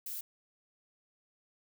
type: noise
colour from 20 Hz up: violet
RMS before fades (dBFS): -40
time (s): 0.06-0.21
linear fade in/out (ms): 5
effects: none